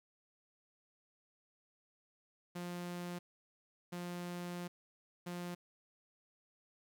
sawtooth tone bursts at uneven times, 176 Hz, F3, 14 cents sharp, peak -37 dBFS, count 3, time 2.55-3.19 / 3.92-4.68 / 5.26-5.55 s, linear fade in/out 10 ms, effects 12-bit

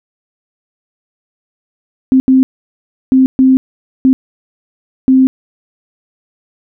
sine tone bursts at uneven times, 261.6 Hz, C4, in tune, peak -4 dBFS, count 6, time 2.12-2.2 / 2.28-2.43 / 3.12-3.26 / 3.39-3.57 / 4.05-4.13 / 5.08-5.27 s, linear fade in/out 0 ms, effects none

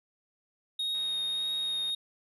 triangle tone with vibrato, 3729 Hz, A#7, in tune, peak -28 dBFS, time 0.79-1.95 s, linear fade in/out 5 ms, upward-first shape triangle, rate 1.7 Hz, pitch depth 12 cents each way
click train, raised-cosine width 0.3 ms, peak -36 dBFS, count 93, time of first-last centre 0.95-1.899 s, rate 96.9 Hz
effects none

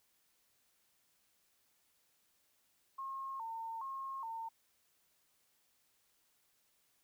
sine tone with vibrato, 987.8 Hz, B5, in tune, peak -40 dBFS, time 2.98-4.49 s, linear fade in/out 10 ms, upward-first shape square, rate 1.2 Hz, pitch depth 150 cents each way, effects white hiss -75 dBFS RMS until 7.03 s

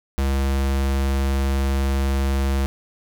square tone, 68 Hz, C#2, 33 cents flat, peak -19 dBFS, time 0.18-2.66 s, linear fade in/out 0 ms, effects none

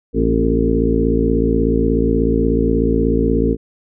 harmonic tone with a mistuned harmonic, 56.5 Hz, A1, 47 cents sharp, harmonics 1 / 2 / 3 / 4 / 5 / 6 / 7 / 8, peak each -19 / -25 / -23 / -21 / -19 / -24 / -22 / -20 dBFS, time 0.13-3.57 s, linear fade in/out 50 ms, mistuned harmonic 5, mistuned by -53 cents, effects none

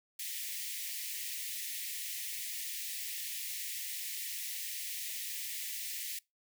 white high-pass noise, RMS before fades -40 dBFS, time 0.19-6.19 s, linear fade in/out 5 ms, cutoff 1800 Hz, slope 96 dB/octave, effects noise-tail reverb RT60 0.2 s tail -23 dB re dry

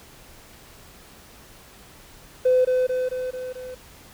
triangle tone with echo, 508 Hz, B4, 49 cents sharp, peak -11 dBFS, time 2.45-2.65 s, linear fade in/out 10 ms, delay 220 ms, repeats 5, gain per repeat -4 dB, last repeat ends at 3.75 s, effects tanh soft clip ceiling -12 dBFS + pink hiss -48 dBFS RMS until 4.13 s

